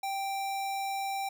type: tone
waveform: square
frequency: 784 Hz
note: G5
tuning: in tune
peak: -32 dBFS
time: 0.03-1.29 s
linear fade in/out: 5 ms
effects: none